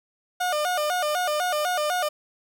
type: tone with vibrato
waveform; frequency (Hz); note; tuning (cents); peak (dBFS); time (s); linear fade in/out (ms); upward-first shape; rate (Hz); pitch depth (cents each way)
30% pulse; 659.3; E5; 0; -20; 0.4-2.09; 10; square; 4; 160
effects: none